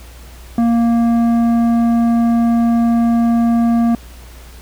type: tone with tanh clipping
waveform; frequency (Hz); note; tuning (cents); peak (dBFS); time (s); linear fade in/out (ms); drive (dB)
sine; 233.1; A#3; 0; -12; 0.58-3.95; 2; 10
effects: added 60 Hz sine -35 dBFS peak until 4.61 s + pink hiss -42 dBFS RMS until 4.61 s